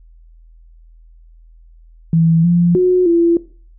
sine tone with pitch steps, 164.1 / 173.2 / 364.2 / 339 Hz, E3 / F3 / F#4 / E4, -8 / -14 / -27 / +49 cents, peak -9 dBFS, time 2.13-3.37 s, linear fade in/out 2 ms, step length 310 ms, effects noise-tail reverb RT60 0.4 s tail -18 dB re dry + added 41 Hz sine -41 dBFS peak until 3.78 s

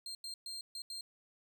35% pulse tone bursts at uneven times, 4186 Hz, C8, in tune, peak -40 dBFS, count 5, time 0.06-0.15 / 0.24-0.34 / 0.46-0.61 / 0.75-0.82 / 0.9-1.01 s, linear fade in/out 2 ms, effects 13-bit

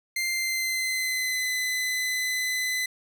sawtooth tone with pitch glide, 2093 to 2016 Hz, C7 to B6, 0 to +35 cents, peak -22 dBFS, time 0.16-2.86 s, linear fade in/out 5 ms, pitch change -65 cents, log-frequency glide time 0.29-1.52 s, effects none

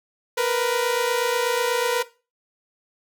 sawtooth tone pair together, 469 / 497.2 Hz, A#4 / B4, +11 / +12 cents, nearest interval minor second, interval 101 cents, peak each -19 dBFS, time 0.37-2.03 s, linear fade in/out 10 ms, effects noise-tail reverb RT60 0.3 s tail -17 dB re dry

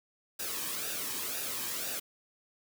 white noise with flanger, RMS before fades -36 dBFS, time 0.39-2 s, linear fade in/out 10 ms, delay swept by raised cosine 0.93 to 1.46 ms, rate 2 Hz, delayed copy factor -0.6, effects none

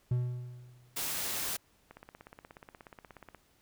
triangle tone with exponential decay, 123.47 Hz, B2, in tune, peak -23 dBFS, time 0.11-0.99 s, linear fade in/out 5 ms, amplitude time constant 190 ms
white noise, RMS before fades -35 dBFS, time 0.96-1.57 s, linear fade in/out 10 ms
click train, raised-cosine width 0.5 ms, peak -33 dBFS, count 25, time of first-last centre 1.91-3.347 s, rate 16.7 Hz
effects pink hiss -68 dBFS RMS until 3.61 s

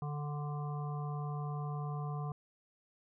harmonic tone with a mistuned harmonic, 146.83 Hz, D3, in tune, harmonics 1 / 3 / 5 / 7 / 8, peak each -36 / -49 / -47 / -48 / -51 dBFS, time 0.02-2.32 s, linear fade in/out 2 ms, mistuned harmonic 7, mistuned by +16 cents, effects none

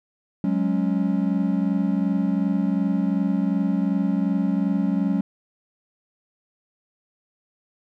triangle chord, F# suspended second, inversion none, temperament equal, 185 / 207.7 / 277.2 Hz, F#3 / G#3 / C#4, 0 / 0 / 0 cents, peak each -21 / -22 / -23 dBFS, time 0.44-5.21 s, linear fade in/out 2 ms, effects none

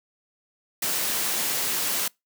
white noise, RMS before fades -26 dBFS, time 0.82-2.08 s, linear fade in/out 5 ms, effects noise-tail reverb RT60 0.2 s tail -26 dB re dry + high-pass 150 Hz 12 dB/octave

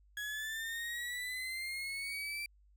35% pulse linear sweep, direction up, 1666 to 2349 Hz, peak -36 dBFS, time 0.17-2.46 s, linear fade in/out 2 ms, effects added 50 Hz sine -62 dBFS peak until 2.76 s

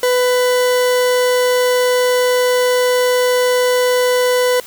40% pulse tone, 497.9 Hz, B4, 14 cents sharp, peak -11 dBFS, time 0.03-4.6 s, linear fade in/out 2 ms, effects white hiss -37 dBFS RMS until 4.66 s

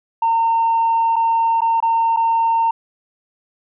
sine tone with dropouts, 913 Hz, A#5, 36 cents flat, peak -12 dBFS, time 0.22-2.71 s, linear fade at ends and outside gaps 5 ms, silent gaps 1.159-1.163 / 1.607-1.617 / 1.803-1.825 / 2.164-2.17 s, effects tanh soft clip ceiling -10 dBFS

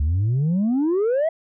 sine exponential sweep, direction up, 69.3 to 670 Hz, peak -15 dBFS, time 0-1.29 s, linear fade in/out 5 ms, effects tanh soft clip ceiling -16 dBFS

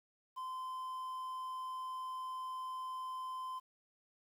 triangle tone with quantisation, 1031 Hz, C6, 26 cents flat, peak -38 dBFS, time 0.36-3.6 s, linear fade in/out 20 ms, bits 11, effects none

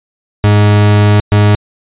40% pulse tone bursts at uneven times, 103.83 Hz, G#2, in tune, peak -4 dBFS, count 2, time 0.44-1.2 / 1.32-1.55 s, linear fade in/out 0 ms, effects resampled to 8000 Hz

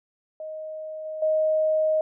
sine tone with level steps, 625 Hz, D#5, 8 cents sharp, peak -32 / -30 / -19 dBFS, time 0.4-2.01 s, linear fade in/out 2 ms, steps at 1.05 / 1.22 s, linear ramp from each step 5 ms, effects none

